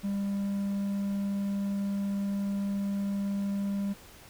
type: tone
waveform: triangle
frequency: 199.3 Hz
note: G3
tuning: 29 cents sharp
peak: -26 dBFS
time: 0.03-3.94 s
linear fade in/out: 20 ms
effects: pink hiss -52 dBFS RMS until 4.29 s